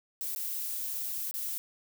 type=noise with dropouts; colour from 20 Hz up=violet; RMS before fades=-35 dBFS; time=0.21-1.58 s; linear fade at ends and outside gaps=0 ms; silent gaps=0.349-0.36 / 1.311-1.34 s; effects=none